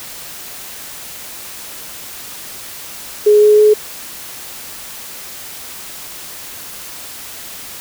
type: tone with pitch steps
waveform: sine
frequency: 418.9 / 421.6 / 424.3 Hz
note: G#4 / G#4 / G#4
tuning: +15 / +26 / +37 cents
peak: -5 dBFS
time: 3.26-3.74 s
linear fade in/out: 10 ms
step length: 160 ms
effects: white hiss -31 dBFS RMS until 7.8 s